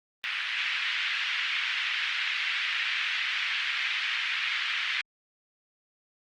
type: band-pass noise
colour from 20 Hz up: pink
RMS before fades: -30 dBFS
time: 0.24-5.01 s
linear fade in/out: 0 ms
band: 1800 to 3200 Hz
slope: 24 dB/octave
effects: Opus 32 kbps